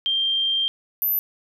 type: tone pair in turn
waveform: sine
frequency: 3175 / 12116 Hz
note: G7 / F#9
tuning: +21 / +40 cents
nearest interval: octave + major seventh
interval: 2319 cents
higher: second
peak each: -19 dBFS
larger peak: neither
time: 0.06-0.68 / 1.02-1.19 s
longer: first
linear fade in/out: 0 ms
effects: none